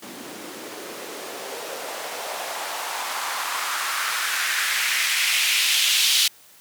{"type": "noise with band-pass filter sweep", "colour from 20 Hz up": "blue", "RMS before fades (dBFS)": -25, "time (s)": [0.02, 6.28], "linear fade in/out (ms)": 5, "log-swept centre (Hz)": [250, 3500], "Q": 2, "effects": ["white hiss -51 dBFS RMS until 6.6 s", "high-pass 100 Hz 12 dB/octave"]}